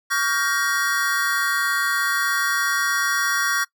square chord, G half-diminished seventh, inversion second, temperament just, 1128.9 / 1411.2 / 1568 / 1881.6 Hz, Db6 / F6 / G6 / Bb6, +31 / +18 / 0 / +16 cents, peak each -26 dBFS, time 0.1-3.65 s, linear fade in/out 20 ms, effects noise-tail reverb RT60 0.1 s tail -22 dB re dry

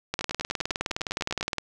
two click trains, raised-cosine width 0.2 ms, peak -10 / -13 dBFS, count 29 / 13, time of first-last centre 0.14-1.583 / 0.21-1.41 s, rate 19.4 / 10 Hz, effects none

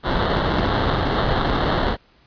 pink noise with sample-and-hold, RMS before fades -20 dBFS, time 0.03-1.97 s, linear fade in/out 50 ms, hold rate 2450 Hz, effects pink hiss -56 dBFS RMS until 2.26 s + resampled to 11025 Hz

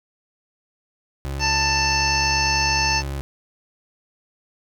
30% pulse tone, 69 Hz, C#2, 7 cents flat, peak -23 dBFS, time 1.25-3.21 s, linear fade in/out 0 ms
harmonic tone, 887 Hz, A5, 14 cents sharp, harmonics 1 / 2 / 3 / 5 / 6 / 7, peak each -23 / -27 / -24 / -27 / -25 / -28 dBFS, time 1.39-3.03 s, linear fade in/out 50 ms
effects none

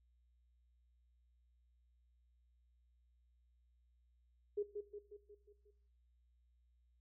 sine tone with echo, 413.2 Hz, G#4, 9 cents flat, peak -35 dBFS, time 4.57-4.63 s, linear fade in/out 10 ms, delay 180 ms, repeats 6, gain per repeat -5 dB, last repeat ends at 5.71 s, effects noise-tail reverb RT60 0.7 s tail -17 dB re dry + added 60 Hz sine -70 dBFS peak until 7 s

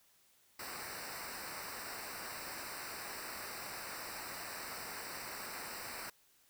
pink noise with comb filter, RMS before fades -45 dBFS, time 0.59-6.1 s, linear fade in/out 5 ms, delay 0.3 ms, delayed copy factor -0.9, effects white hiss -69 dBFS RMS until 6.49 s

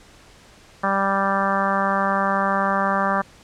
harmonic tone, 196 Hz, G3, in tune, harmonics 1 / 2 / 3 / 4 / 5 / 6 / 7 / 8 / 9, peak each -26 / -34 / -26 / -26 / -27 / -23 / -30 / -28 / -32 dBFS, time 0.83-3.22 s, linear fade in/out 10 ms, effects pink hiss -49 dBFS RMS until 3.43 s + low-pass 8000 Hz 12 dB/octave

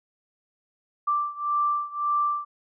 sine beating tone pair, 1174.7 / 1176.5 Hz, D6 / D6, 0 / +3 cents, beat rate 1.8 Hz, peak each -25 / -27 dBFS, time 1.07-2.45 s, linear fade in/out 10 ms, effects none

